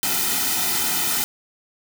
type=noise with comb filter; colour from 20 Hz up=white; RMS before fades=-22 dBFS; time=0.03-1.24 s; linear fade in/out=0 ms; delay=1.8 ms; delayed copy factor=-0.85; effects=none